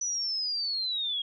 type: linear sweep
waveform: sine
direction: down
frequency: 5970 to 3251 Hz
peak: -28 dBFS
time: 0.01-1.22 s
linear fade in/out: 5 ms
effects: none